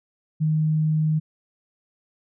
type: tone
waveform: sine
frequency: 155.56 Hz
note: D#3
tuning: in tune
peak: -18 dBFS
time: 0.4-1.2 s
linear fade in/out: 20 ms
effects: none